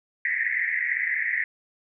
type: band-pass noise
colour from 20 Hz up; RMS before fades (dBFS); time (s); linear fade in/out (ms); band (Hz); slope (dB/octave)
pink; -26; 0.25-1.44; 2; 1800 to 2100; 96
effects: none